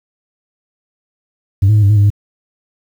sine tone with pitch steps, 97.5 / 107.1 / 105.7 / 99.6 / 106.2 / 101.5 / 102.5 Hz, G2 / A2 / G#2 / G2 / G#2 / G#2 / G#2, -9 / -46 / +31 / +28 / +39 / -39 / -22 cents, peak -4 dBFS, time 1.62-2.103 s, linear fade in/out 10 ms, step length 69 ms, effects tanh soft clip ceiling -5 dBFS + 7-bit

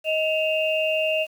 sine tone cluster, 628 / 2553 / 2774 Hz, D#5 / D#7 / F7, +16 / +44 / -12 cents, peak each -22 / -31 / -25 dBFS, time 0.04-1.27 s, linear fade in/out 50 ms, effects 8-bit

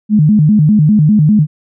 sine tone with vibrato, 179.2 Hz, F3, 45 cents sharp, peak -5 dBFS, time 0.09-1.47 s, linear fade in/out 50 ms, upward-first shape square, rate 5 Hz, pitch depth 290 cents each way, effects none

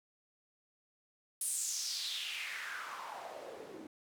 white noise with band-pass filter sweep, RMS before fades -41 dBFS, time 1.41-3.87 s, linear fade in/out 2 ms, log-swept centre 10000 to 300 Hz, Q 3.8, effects none

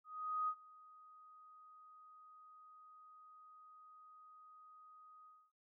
sine tone with ADSR envelope, 1250 Hz, D#6, 8 cents sharp, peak -34 dBFS, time 0.04-5.52 s, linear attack 440 ms, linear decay 66 ms, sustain -24 dB, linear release 260 ms, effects none

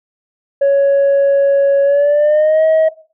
sine tone with pitch glide, 557 to 636.1 Hz, C#5 to D#5, +8 to +38 cents, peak -6 dBFS, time 0.61-2.89 s, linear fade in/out 10 ms, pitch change +230 cents, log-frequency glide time 1.83-2.64 s, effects noise-tail reverb RT60 0.4 s tail -18 dB re dry + tanh soft clip ceiling -7 dBFS

